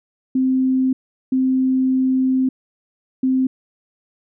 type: tone bursts at uneven times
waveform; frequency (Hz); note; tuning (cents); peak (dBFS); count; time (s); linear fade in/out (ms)
sine; 260.4; C4; -8; -14; 3; 0.35-0.93 / 1.32-2.49 / 3.23-3.47; 5
effects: none